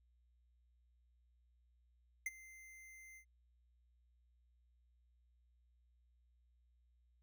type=tone with ADSR envelope; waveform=square; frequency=2081 Hz; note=C7; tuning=10 cents flat; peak=-36 dBFS; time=2.26-3.25 s; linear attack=4 ms; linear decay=29 ms; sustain=-20 dB; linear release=82 ms; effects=added 60 Hz sine -70 dBFS peak until 7.22 s